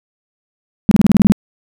sine tone bursts, 203.2 Hz, G#3, 38 cents flat, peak -3 dBFS, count 9, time 0.89-1.321 s, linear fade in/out 0 ms, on 23 ms, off 28 ms, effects none

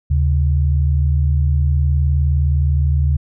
sine tone pair together, 76.1 / 135.6 Hz, D#2 / C#3, -38 / -38 cents, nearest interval minor seventh, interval 1000 cents, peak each -13 / -19 dBFS, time 0.1-3.17 s, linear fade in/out 10 ms, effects none

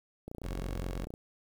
click train, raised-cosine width 2 ms, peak -28 dBFS, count 26, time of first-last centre 0.28-1.139 s, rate 29.1 Hz
sawtooth tone, 44.86 Hz, F1, 47 cents sharp, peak -31 dBFS, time 0.43-1.06 s, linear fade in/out 20 ms
effects 9-bit

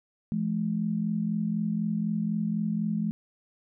sine tone pair together, 169.2 / 213.2 Hz, E3 / G#3, +45 / +46 cents, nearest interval major third, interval 401 cents, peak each -30 / -27 dBFS, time 0.32-3.11 s, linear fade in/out 0 ms, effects none

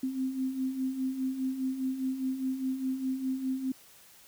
sine beating tone pair, 258.1 / 263 Hz, C4 / C4, -23 / +9 cents, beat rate 4.9 Hz, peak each -37 / -30 dBFS, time 0.03-3.72 s, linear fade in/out 5 ms, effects white hiss -56 dBFS RMS until 4.27 s

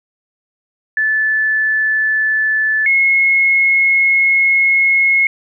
sine tone pair in turn, 1743 / 2169 Hz, A6 / C#7, -17 / -38 cents, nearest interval major third, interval 379 cents, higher second, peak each -12 / -9 dBFS, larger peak second, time 0.97-2.86 / 2.86-5.27 s, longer second, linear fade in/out 2 ms, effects none

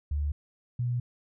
sine tone pair in turn, 73.1 / 121.95 Hz, D2 / B2, -7 / -21 cents, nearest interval major sixth, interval 886 cents, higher second, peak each -26 dBFS, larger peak neither, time 0.11-0.32 / 0.79-1 s, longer neither, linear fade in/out 5 ms, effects none

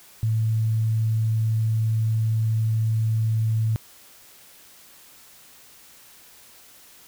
sine tone, 111 Hz, A2, 16 cents sharp, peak -19 dBFS, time 0.23-3.76 s, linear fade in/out 0 ms, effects white hiss -50 dBFS RMS until 7.07 s

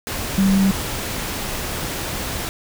sine tone in noise, 194.1 Hz, G3, 17 cents flat, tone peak -13 dBFS, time 0.38-0.71 s, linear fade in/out 0 ms, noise pink, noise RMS -26 dBFS, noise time 0.07-2.49 s, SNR +10 dB, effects none

